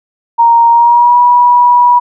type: tone with pitch glide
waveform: sine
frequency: 932.3 to 971.9 Hz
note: A#5 to B5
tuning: 0 to -28 cents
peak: -3 dBFS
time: 0.38-2 s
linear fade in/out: 20 ms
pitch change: +72 cents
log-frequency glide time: 0.7-1.18 s
effects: none